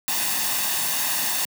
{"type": "noise with comb filter", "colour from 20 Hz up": "white", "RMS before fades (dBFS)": -24, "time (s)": [0.08, 1.45], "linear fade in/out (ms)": 0, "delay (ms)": 1.1, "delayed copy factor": 0.6, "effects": ["high-pass 200 Hz 12 dB/octave"]}